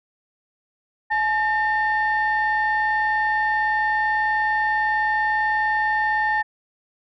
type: tone pair together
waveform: sine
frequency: 854 / 1809.6 Hz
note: G#5 / A6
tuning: +48 / +48 cents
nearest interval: octave + minor second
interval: 1300 cents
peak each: -20 dBFS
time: 1.1-6.43 s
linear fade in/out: 20 ms
effects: tanh soft clip ceiling -13 dBFS